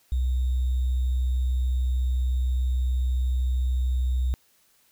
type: tone with sample-and-hold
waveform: sine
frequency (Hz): 63.2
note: B1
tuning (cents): +41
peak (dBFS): -21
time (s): 0.12-4.34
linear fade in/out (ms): 0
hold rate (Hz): 3675
effects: white hiss -63 dBFS RMS until 4.91 s